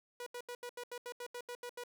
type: tone bursts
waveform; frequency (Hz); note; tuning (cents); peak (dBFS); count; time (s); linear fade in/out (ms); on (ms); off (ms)
sawtooth; 486.5; B4; -26; -38; 12; 0.2-1.837; 2; 64; 79
effects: none